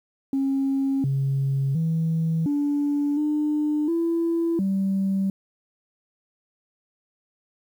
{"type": "tone with pitch steps", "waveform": "sine", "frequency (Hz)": [271.6, 136.6, 162.5, 288.9, 300, 334.6, 193.8], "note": ["C#4", "C#3", "E3", "D4", "D4", "E4", "G3"], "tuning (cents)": [-35, -25, -24, -28, 37, 26, -20], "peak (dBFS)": -19, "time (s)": [0.33, 5.3], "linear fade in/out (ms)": 2, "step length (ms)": 710, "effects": ["tanh soft clip ceiling -17 dBFS", "9-bit"]}